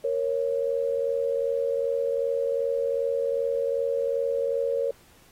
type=tone pair together; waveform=sine; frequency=467.7 / 550.3 Hz; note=A#4 / C#5; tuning=+6 / -13 cents; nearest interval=minor third; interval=281 cents; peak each=-26 dBFS; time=0.04-4.91 s; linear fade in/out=5 ms; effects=pink hiss -57 dBFS RMS until 5.31 s + AAC 48 kbps